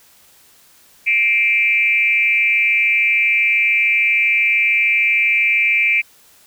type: tone with frequency modulation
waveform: sine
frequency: 2347 Hz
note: D7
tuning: 2 cents flat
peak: -12 dBFS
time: 1.06-6.02 s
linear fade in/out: 20 ms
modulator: 227 Hz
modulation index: 0.79
effects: white hiss -50 dBFS RMS until 6.46 s